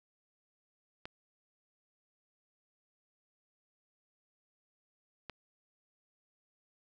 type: clicks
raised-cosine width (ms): 0.3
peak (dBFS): -26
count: 2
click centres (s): 1.055 / 5.297
effects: none